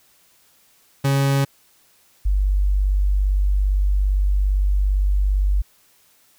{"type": "tone pair in turn", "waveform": ["40% pulse", "sine"], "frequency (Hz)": [138, 48.79], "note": ["C#3", "G1"], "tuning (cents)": [-7, -7], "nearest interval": "octave + tritone", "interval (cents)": 1800, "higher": "first", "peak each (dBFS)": -15, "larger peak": "neither", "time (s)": [[1.04, 1.45], [2.25, 5.62]], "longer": "second", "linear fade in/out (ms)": 10, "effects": ["white hiss -57 dBFS RMS until 6.38 s"]}